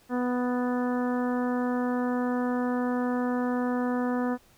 harmonic tone with a mistuned harmonic, 247.4 Hz, B3, 3 cents sharp, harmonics 1 / 2 / 3 / 4 / 5 / 6 / 7, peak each -26 / -32 / -36 / -38 / -40 / -42 / -43 dBFS, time 0.09-4.38 s, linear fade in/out 50 ms, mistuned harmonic 7, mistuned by +15 cents, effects pink hiss -60 dBFS RMS until 4.57 s

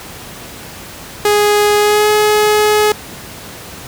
sawtooth tone with pitch glide, 415.3 to 422.8 Hz, G#4 to G#4, 0 to +31 cents, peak -5 dBFS, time 1.25-2.92 s, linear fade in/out 2 ms, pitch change +31 cents, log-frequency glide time 1.78-2.09 s, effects pink hiss -31 dBFS RMS until 3.87 s + high-pass 60 Hz 12 dB/octave

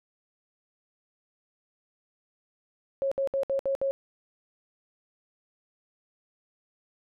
sine tone bursts, 546 Hz, C#5, 26 cents flat, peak -24 dBFS, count 6, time 3.02-3.91 s, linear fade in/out 0 ms, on 95 ms, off 64 ms, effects none

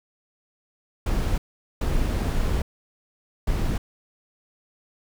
brown noise bursts at uneven times, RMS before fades -23 dBFS, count 3, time 1.06-1.38 / 1.81-2.62 / 3.47-3.78 s, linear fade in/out 5 ms, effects none

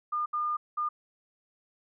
sine tone bursts at uneven times, 1211 Hz, D#6, 47 cents flat, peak -27 dBFS, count 3, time 0.12-0.26 / 0.33-0.57 / 0.77-0.89 s, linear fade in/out 10 ms, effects none

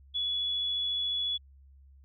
sine tone with amplitude modulation, 3400 Hz, G#7, 40 cents sharp, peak -27 dBFS, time 0.14-1.38 s, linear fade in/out 20 ms, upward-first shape sine, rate 94.1 Hz, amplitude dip 25%, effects added 68 Hz sine -53 dBFS peak until 2.04 s

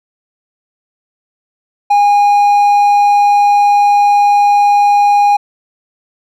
triangle tone, 818 Hz, G#5, 26 cents flat, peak -4 dBFS, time 1.9-5.37 s, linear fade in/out 10 ms, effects none

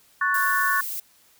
sine chord, F# minor, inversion second, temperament equal, 1108.7 / 1480 / 1760 Hz, C#6 / F#6 / A6, 0 / 0 / 0 cents, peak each -24 dBFS, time 0.21-0.81 s, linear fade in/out 5 ms
violet noise, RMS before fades -31 dBFS, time 0.34-1 s, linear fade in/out 5 ms
effects white hiss -58 dBFS RMS until 1.39 s

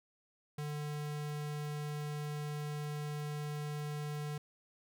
square tone, 148.6 Hz, D3, 21 cents sharp, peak -38 dBFS, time 0.58-4.38 s, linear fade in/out 5 ms, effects none

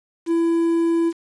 triangle tone with quantisation, 334 Hz, E4, 23 cents sharp, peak -14 dBFS, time 0.26-1.13 s, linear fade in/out 50 ms, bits 7, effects resampled to 22050 Hz

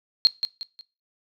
sine tone with echo, 4225 Hz, C8, 16 cents sharp, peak -11 dBFS, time 0.25-0.27 s, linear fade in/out 0 ms, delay 180 ms, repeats 3, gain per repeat -9 dB, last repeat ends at 0.81 s, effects noise-tail reverb RT60 0.3 s tail -21 dB re dry

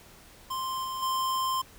square tone with level steps, 1046.5 Hz, C6, in tune, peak -31 / -33 / -27 dBFS, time 0.5-1.62 s, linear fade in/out 10 ms, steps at 0.84 / 1.02 s, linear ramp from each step 10 ms, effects pink hiss -53 dBFS RMS until 1.78 s

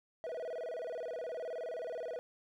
triangle tone with vibrato, 564 Hz, C#5, 30 cents sharp, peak -36 dBFS, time 0.24-2.19 s, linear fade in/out 0 ms, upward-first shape square, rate 19 Hz, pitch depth 240 cents each way, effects none

